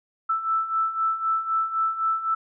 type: beating tone pair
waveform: sine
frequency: 1318.5 / 1322.4 Hz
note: E6 / E6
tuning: 0 / +5 cents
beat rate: 3.9 Hz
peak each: -28 / -23 dBFS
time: 0.29-2.35 s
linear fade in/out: 10 ms
effects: none